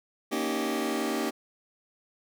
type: chord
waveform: sawtooth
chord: Eb dominant seventh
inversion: second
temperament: just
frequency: 233.3 / 280 / 311.1 / 388.9 Hz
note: Bb3 / Db4 / Eb4 / G4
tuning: +2 / +18 / 0 / -14 cents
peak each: -29 dBFS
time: 0.31-1.31 s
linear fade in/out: 20 ms
effects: none